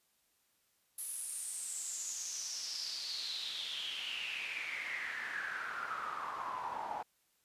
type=noise with band-pass filter sweep; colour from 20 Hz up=pink; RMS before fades=-41 dBFS; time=0.98-7.03 s; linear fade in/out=5 ms; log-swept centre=11000 to 820 Hz; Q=7.5; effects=white hiss -75 dBFS RMS until 7.44 s + resampled to 32000 Hz